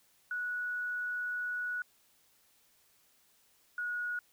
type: tone pair in turn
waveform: sine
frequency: 1468 / 1453.7 Hz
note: F#6 / F#6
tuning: -14 / -31 cents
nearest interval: unison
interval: 17 cents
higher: first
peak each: -33 / -33 dBFS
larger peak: neither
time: 0.31-1.82 / 3.78-4.19 s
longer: first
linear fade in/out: 2 ms
effects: white hiss -68 dBFS RMS until 4.32 s